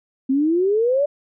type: exponential sweep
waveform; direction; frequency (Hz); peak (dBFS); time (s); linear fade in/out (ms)
sine; up; 258.8 to 593; -15; 0.29-1.06; 10
effects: none